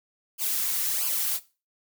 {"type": "noise with flanger", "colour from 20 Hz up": "blue", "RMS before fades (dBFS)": -27, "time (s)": [0.38, 1.4], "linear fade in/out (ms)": 50, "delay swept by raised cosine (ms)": [0.52, 3.42], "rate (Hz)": 1.5, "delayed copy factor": -0.7, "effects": ["noise-tail reverb RT60 0.3 s tail -17 dB re dry"]}